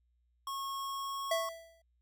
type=tone with pitch glide; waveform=square; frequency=1093 to 1100.6 Hz; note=C#6 to C#6; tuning=-25 to -13 cents; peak=-37 dBFS; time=0.47-1.49 s; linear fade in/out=2 ms; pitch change=+12 cents; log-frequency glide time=0.8-1.32 s
type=tone with exponential decay; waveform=square; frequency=661 Hz; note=E5; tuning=5 cents sharp; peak=-28 dBFS; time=1.31-1.82 s; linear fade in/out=5 ms; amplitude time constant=110 ms
effects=added 60 Hz sine -70 dBFS peak until 2.01 s